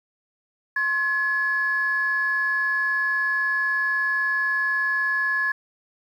sine tone pair together, 1063.8 / 1700 Hz, C6 / G#6, +28 / +40 cents, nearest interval minor sixth, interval 812 cents, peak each -29 / -20 dBFS, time 0.76-5.52 s, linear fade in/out 5 ms, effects tanh soft clip ceiling -14 dBFS + 9-bit

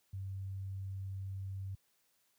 sine tone, 96.5 Hz, G2, 27 cents flat, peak -38 dBFS, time 0.13-1.75 s, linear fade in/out 5 ms, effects white hiss -75 dBFS RMS until 2.38 s + high-pass 60 Hz 12 dB/octave

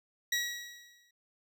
20% pulse tone with exponential decay, 1917 Hz, A#6, 48 cents sharp, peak -22 dBFS, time 0.32-1.11 s, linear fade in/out 5 ms, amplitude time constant 170 ms, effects none

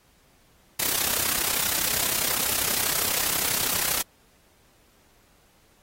white noise with amplitude modulation, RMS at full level -22 dBFS, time 0.79-4.02 s, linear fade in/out 10 ms, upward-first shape sine, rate 32.4 Hz, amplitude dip 75%, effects pink hiss -61 dBFS RMS until 5.82 s + AAC 48 kbps

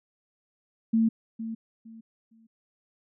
sine tone with echo, 225.1 Hz, A3, 40 cents sharp, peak -19 dBFS, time 0.93-1.09 s, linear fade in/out 10 ms, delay 460 ms, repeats 3, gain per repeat -12 dB, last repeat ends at 2.47 s, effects none

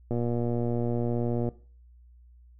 click train, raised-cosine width 2 ms, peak -17 dBFS, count 165, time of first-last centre 0.11-1.488 s, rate 119 Hz, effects noise-tail reverb RT60 0.4 s tail -18 dB re dry + added 60 Hz sine -51 dBFS peak until 2.59 s

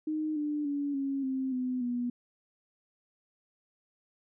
sine tone with pitch steps, 309.2 / 297.1 / 285.5 / 274.4 / 263.6 / 253.3 / 243.4 Hz, D#4 / D4 / D4 / C#4 / C4 / B3 / B3, -11 / +20 / -49 / -17 / +13 / +44 / -25 cents, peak -29 dBFS, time 0.07-2.1 s, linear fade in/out 5 ms, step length 290 ms, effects none

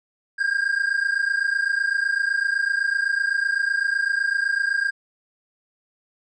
triangle tone pair together, 1595.1 / 1623 Hz, G6 / G#6, +30 / -40 cents, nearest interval unison, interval 30 cents, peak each -21 dBFS, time 0.38-4.91 s, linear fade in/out 20 ms, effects resampled to 22050 Hz

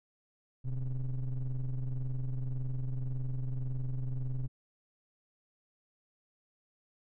triangle ring-modulated tone, 69.3 Hz, C#2, in tune, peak -26 dBFS, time 0.64-4.48 s, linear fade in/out 20 ms, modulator 58.4 Hz, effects none

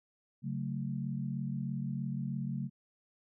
sine chord, F# minor, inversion second, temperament just, 138.75 / 185 / 222 Hz, C#3 / F#3 / A3, +2 / 0 / +16 cents, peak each -36 / -39 / -39 dBFS, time 0.42-2.7 s, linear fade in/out 50 ms, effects none

